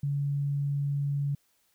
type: tone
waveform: sine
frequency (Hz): 142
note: C#3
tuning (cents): +42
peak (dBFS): -26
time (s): 0.03-1.35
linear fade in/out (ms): 5
effects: white hiss -70 dBFS RMS until 1.74 s